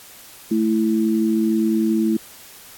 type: tone pair together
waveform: sine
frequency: 219.9 / 330.6 Hz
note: A3 / E4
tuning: -1 / +5 cents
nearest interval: perfect fifth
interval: 706 cents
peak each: -18 / -19 dBFS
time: 0.51-2.17 s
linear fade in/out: 5 ms
effects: white hiss -43 dBFS RMS until 2.77 s + AAC 64 kbps